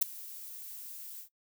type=noise with ADSR envelope; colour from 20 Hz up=violet; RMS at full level=-21 dBFS; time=0.01-1.29 s; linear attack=14 ms; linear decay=4 ms; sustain=-24 dB; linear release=100 ms; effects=noise-tail reverb RT60 0.1 s tail -19 dB re dry